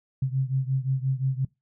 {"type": "beating tone pair", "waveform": "sine", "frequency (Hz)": [130.81, 136.51], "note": ["C3", "C#3"], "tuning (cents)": [0, -26], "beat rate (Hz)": 5.7, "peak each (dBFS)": [-25, -27], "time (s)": [0.22, 1.45], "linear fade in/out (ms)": 5, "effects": ["noise-tail reverb RT60 0.2 s tail -23 dB re dry"]}